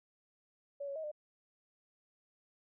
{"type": "tone with pitch steps", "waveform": "sine", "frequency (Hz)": [566, 557, 634, 601], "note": ["C#5", "C#5", "D#5", "D5"], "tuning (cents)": [36, 8, 32, 40], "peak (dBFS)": -38, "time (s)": [0.8, 1.116], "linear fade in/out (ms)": 10, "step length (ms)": 79, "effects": []}